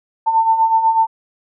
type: beating tone pair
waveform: sine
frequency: 890 / 898.1 Hz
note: A5 / A5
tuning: +20 / +35 cents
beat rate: 8.1 Hz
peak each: -19 / -12 dBFS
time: 0.26-1.07 s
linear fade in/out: 20 ms
effects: none